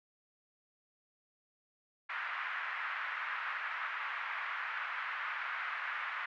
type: band-pass noise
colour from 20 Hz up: pink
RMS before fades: -39 dBFS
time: 2.09-6.26 s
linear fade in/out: 10 ms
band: 1200 to 2100 Hz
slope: 24 dB/octave
effects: none